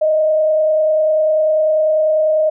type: tone with frequency modulation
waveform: sine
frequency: 622.3 Hz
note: D#5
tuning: in tune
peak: -11 dBFS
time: 0.01-2.5 s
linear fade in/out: 10 ms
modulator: 30.1 Hz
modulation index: 0.35
effects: none